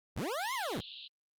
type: linear two-way sweep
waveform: 25% pulse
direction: up then down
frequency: 43.65 to 1100 to 43.65 Hz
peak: -30 dBFS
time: 0.16-0.81 s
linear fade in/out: 10 ms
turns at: 0.54 s
type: band-pass noise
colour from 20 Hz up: white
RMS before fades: -47 dBFS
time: 0.39-1.08 s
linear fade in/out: 10 ms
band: 2800 to 4200 Hz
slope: 96 dB/octave
effects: Opus 48 kbps